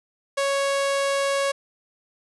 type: tone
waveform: sawtooth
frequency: 554.4 Hz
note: C#5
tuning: in tune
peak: -17 dBFS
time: 0.37-1.52 s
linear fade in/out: 10 ms
effects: resampled to 24000 Hz + 9-bit